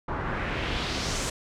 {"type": "noise with low-pass filter sweep", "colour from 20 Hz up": "pink", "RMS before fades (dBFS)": -30, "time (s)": [0.08, 1.3], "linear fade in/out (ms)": 5, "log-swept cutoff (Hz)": [1100, 8400], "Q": 1.7, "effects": []}